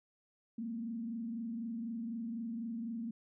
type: tone with frequency modulation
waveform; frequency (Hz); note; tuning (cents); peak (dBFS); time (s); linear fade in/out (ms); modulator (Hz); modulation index
sine; 229.3; A#3; -28; -37; 0.58-3.11; 5; 24; 0.59
effects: none